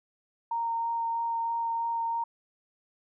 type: tone with vibrato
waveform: sine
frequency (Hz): 924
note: A#5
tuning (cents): -16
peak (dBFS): -27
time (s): 0.51-2.24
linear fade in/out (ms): 5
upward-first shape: sine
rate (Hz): 3.1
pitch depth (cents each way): 9
effects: none